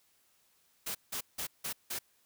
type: noise bursts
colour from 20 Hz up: white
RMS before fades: -37 dBFS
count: 5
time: 0.86-1.99 s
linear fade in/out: 10 ms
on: 90 ms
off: 170 ms
effects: white hiss -70 dBFS RMS until 2.25 s